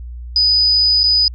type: tone with dropouts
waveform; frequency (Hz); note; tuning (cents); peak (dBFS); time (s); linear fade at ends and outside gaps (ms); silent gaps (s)
sine; 4978; D#8; 0; -10; 0.36-1.28; 1; 1.033-1.039
effects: added 60 Hz sine -27 dBFS peak until 1.34 s